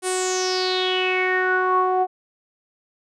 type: tone with low-pass filter sweep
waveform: sawtooth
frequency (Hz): 370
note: F#4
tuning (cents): 0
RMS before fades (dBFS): -21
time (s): 0.02-2.07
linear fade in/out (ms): 50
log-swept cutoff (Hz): 9600 to 770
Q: 6.9
effects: none